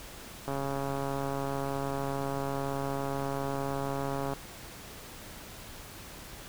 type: click train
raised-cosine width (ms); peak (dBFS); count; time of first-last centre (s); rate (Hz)
1; -20; 533; 0.48-4.335; 138
effects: pink hiss -46 dBFS RMS until 6.48 s